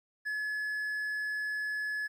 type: tone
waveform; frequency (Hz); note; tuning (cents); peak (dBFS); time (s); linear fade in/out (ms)
triangle; 1706; G#6; +46; -30; 0.25-2.08; 20
effects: 12-bit